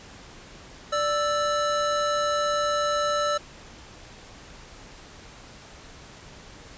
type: tone pair together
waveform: square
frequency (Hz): 587.3 / 1319.9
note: D5 / E6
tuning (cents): 0 / +2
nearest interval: octave + major second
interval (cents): 1402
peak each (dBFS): -26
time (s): 0.92-3.38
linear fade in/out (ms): 10
effects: pink hiss -46 dBFS RMS until 6.77 s + resampled to 16000 Hz